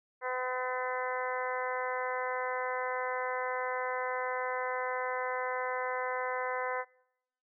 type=harmonic tone; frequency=253.8 Hz; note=B3; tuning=47 cents sharp; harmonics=2 / 3 / 4 / 5 / 6 / 7 / 8; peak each=-36 / -40 / -37 / -43 / -41 / -43 / -42 dBFS; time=0.21-6.85 s; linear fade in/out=50 ms; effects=noise-tail reverb RT60 0.8 s tail -24 dB re dry